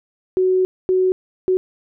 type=tone bursts at uneven times; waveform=sine; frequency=371.8 Hz; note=F#4; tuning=8 cents sharp; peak=-13 dBFS; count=3; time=0.37-0.65 / 0.89-1.12 / 1.48-1.57 s; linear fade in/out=0 ms; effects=none